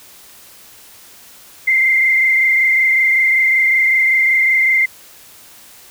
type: tone with frequency modulation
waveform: sine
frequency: 2091 Hz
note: C7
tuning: 2 cents flat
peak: -10 dBFS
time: 1.67-4.86 s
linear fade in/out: 10 ms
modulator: 25.3 Hz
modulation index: 1.8
effects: white hiss -42 dBFS RMS until 5.9 s